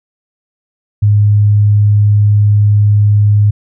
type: tone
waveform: sine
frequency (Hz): 103.83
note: G#2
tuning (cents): 0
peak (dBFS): -5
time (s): 1.02-3.51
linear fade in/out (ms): 10
effects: none